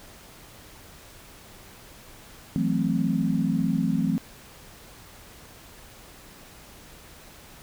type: chord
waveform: sine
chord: F# half-diminished seventh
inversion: third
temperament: equal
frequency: 164.81 / 185 / 220 / 261.6 Hz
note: E3 / F#3 / A3 / C4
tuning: 0 / 0 / 0 / 0 cents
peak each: -27 dBFS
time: 2.56-4.18 s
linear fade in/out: 0 ms
effects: pink hiss -48 dBFS RMS until 7.62 s